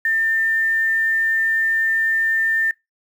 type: tone with quantisation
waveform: sine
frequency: 1798 Hz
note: A6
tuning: 37 cents sharp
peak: -16 dBFS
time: 0.05-2.71 s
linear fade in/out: 2 ms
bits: 7
effects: noise-tail reverb RT60 0.2 s tail -25 dB re dry